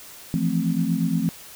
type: chord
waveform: sine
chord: F major seventh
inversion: third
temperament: equal with one note detuned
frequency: 164.81 / 173.41 / 220 / 261.6 Hz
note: E3 / F3 / A3 / C4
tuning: 0 / -12 / 0 / 0 cents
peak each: -26 / -24 / -26 / -26 dBFS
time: 0.34-1.29 s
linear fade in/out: 0 ms
effects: white hiss -43 dBFS RMS until 1.55 s